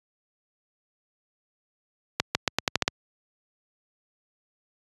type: accelerating click train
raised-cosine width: 0.2 ms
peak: -3 dBFS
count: 8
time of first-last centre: 2.2-2.879 s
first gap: 150 ms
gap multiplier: 0.85
effects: high-pass 80 Hz 12 dB/octave + resampled to 24000 Hz

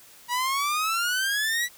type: exponential sweep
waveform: sawtooth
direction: up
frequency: 957 to 1975.5 Hz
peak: -20 dBFS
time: 0.28-1.69 s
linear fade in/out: 50 ms
effects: white hiss -51 dBFS RMS until 1.77 s

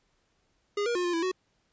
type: tone with pitch steps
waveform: square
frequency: 409.7 / 475.1 / 357.2 / 350.6 / 331.8 / 370.9 Hz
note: G#4 / A#4 / F4 / F4 / E4 / F#4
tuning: -24 / +33 / +39 / +7 / +11 / +4 cents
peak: -27 dBFS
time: 0.77-1.316 s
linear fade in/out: 5 ms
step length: 91 ms
effects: pink hiss -72 dBFS RMS until 1.72 s + resampled to 16000 Hz

